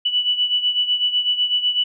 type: beating tone pair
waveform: sine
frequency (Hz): 2960 / 2968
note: F#7 / F#7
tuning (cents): 0 / +5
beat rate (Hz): 8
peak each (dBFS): -18 / -23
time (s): 0.05-1.84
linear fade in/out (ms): 10
effects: none